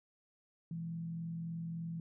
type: tone with frequency modulation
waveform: sine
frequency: 166.3 Hz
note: E3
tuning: 16 cents sharp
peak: -38 dBFS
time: 0.71-2 s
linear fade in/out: 2 ms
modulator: 43.4 Hz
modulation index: 0.34
effects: none